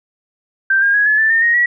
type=tone with pitch steps; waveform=sine; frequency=1568 / 1614.9 / 1663.2 / 1712.9 / 1764.1 / 1816.8 / 1871.2 / 1927.1 Hz; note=G6 / G#6 / G#6 / A6 / A6 / A#6 / A#6 / B6; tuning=0 / -49 / +2 / -47 / +4 / -45 / +6 / -43 cents; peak=-10 dBFS; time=0.7-1.66 s; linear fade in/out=5 ms; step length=120 ms; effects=none